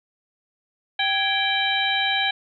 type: harmonic tone with a mistuned harmonic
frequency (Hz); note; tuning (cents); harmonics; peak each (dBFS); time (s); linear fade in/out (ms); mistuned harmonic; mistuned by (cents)
780; G5; -9; 1 / 2 / 3 / 4 / 5; -26 / -26 / -26 / -26 / -26; 0.99-2.31; 5; 2; +110
effects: none